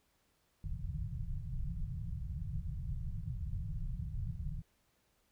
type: low-pass noise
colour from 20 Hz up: pink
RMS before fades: -39 dBFS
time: 0.64-4.62 s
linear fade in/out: 2 ms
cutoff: 170 Hz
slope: 96 dB/octave
effects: pink hiss -75 dBFS RMS until 5.31 s